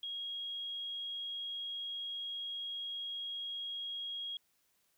sine tone, 3285 Hz, G#7, 20 cents flat, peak -38 dBFS, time 0.03-4.37 s, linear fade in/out 2 ms, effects white hiss -75 dBFS RMS until 4.97 s

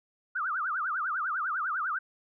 sine tone with vibrato, 1354 Hz, E6, 46 cents sharp, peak -28 dBFS, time 0.35-1.99 s, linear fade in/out 10 ms, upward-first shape triangle, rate 10 Hz, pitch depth 280 cents each way, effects none

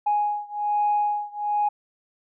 sine beating tone pair, 830.6 / 831.8 Hz, G#5 / G#5, 0 / +2 cents, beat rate 1.2 Hz, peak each -23 / -24 dBFS, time 0.06-1.69 s, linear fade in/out 10 ms, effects tanh soft clip ceiling -14 dBFS

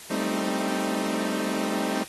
sawtooth chord, A half-diminished seventh, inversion third, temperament equal, 196 / 220 / 261.6 / 311.1 Hz, G3 / A3 / C4 / Eb4, 0 / 0 / 0 / 0 cents, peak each -28 dBFS, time 0.1-2.04 s, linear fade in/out 10 ms, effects white hiss -43 dBFS RMS until 2.08 s + AAC 32 kbps

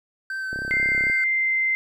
triangle tone with vibrato, 1546 Hz, G6, 24 cents flat, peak -25 dBFS, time 0.3-1.24 s, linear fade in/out 2 ms, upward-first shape sine, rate 4 Hz, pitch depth 13 cents each way
click train, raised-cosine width 2 ms, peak -22 dBFS, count 20, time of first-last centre 0.53-1.099 s, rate 33.4 Hz
sine tone with pitch glide, 2093 to 2079 Hz, C7 to C7, 0 to -12 cents, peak -19 dBFS, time 0.71-1.75 s, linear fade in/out 0 ms, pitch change -12 cents, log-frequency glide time 1.18-1.53 s
effects none

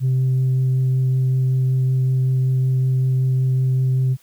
sine tone with vibrato, 130 Hz, C3, 11 cents flat, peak -13 dBFS, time 0-4.17 s, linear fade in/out 50 ms, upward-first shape triangle, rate 5.3 Hz, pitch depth 9 cents each way, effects tanh soft clip ceiling -13 dBFS + white hiss -55 dBFS RMS until 4.22 s

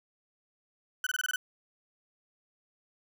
35% pulse tone bursts, 1500 Hz, F#6, 23 cents sharp, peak -27 dBFS, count 7, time 1.04-1.36 s, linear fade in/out 2 ms, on 26 ms, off 23 ms, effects none

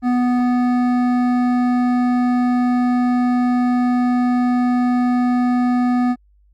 sine tone with hard clipping, 246.9 Hz, B3, in tune, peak -16 dBFS, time 0.02-6.16 s, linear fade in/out 50 ms, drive 12 dB, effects added 50 Hz sine -51 dBFS peak until 6.53 s + Opus 24 kbps

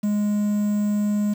triangle tone with quantisation, 207.7 Hz, G#3, in tune, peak -17 dBFS, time 0.03-1.34 s, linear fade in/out 10 ms, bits 7, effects none

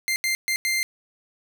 sawtooth tone bursts at uneven times, 2093 Hz, C7, in tune, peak -18 dBFS, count 4, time 0.08-0.16 / 0.24-0.35 / 0.48-0.56 / 0.65-0.83 s, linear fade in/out 0 ms, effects none

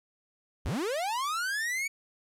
45% pulse linear sweep, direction up, 36.17 to 2271 Hz, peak -29 dBFS, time 0.65-1.88 s, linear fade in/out 10 ms, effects low-pass 12000 Hz 12 dB/octave + 11-bit

